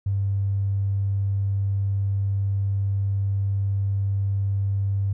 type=tone with tanh clipping; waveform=triangle; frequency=98.8 Hz; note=G2; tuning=14 cents sharp; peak=-20 dBFS; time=0.06-5.13 s; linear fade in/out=5 ms; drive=2 dB; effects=none